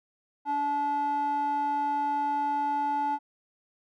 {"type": "tone with band-pass filter", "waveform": "square", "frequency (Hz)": 288.3, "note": "D4", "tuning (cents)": -32, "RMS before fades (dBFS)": -28, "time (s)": [0.45, 3.19], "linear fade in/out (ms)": 50, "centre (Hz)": 810, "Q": 5.2, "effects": []}